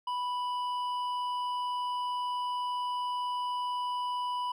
sine tone with hard clipping, 987.8 Hz, B5, in tune, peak -32 dBFS, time 0.07-4.52 s, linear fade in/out 5 ms, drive 7 dB, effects none

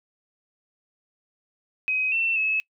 sine tone with pitch steps, 2527 / 2689 / 2587 Hz, D#7 / E7 / E7, +26 / +34 / -33 cents, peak -21 dBFS, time 1.88-2.6 s, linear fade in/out 0 ms, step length 240 ms, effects noise-tail reverb RT60 0.1 s tail -24 dB re dry

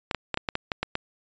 clicks, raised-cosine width 0.3 ms, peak -10 dBFS, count 9, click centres 0.112 / 0.147 / 0.343 / 0.374 / 0.488 / 0.554 / 0.718 / 0.83 / 0.954 s, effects resampled to 16000 Hz

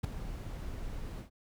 brown noise with ADSR envelope, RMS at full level -27 dBFS, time 0.03-1.3 s, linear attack 14 ms, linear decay 7 ms, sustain -13 dB, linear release 110 ms, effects none

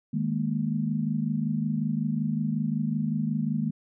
sine chord, D# suspended fourth, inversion none, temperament equal, 155.56 / 207.7 / 233.1 Hz, D#3 / G#3 / A#3, 0 / 0 / 0 cents, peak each -29 dBFS, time 0.13-3.71 s, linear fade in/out 10 ms, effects none

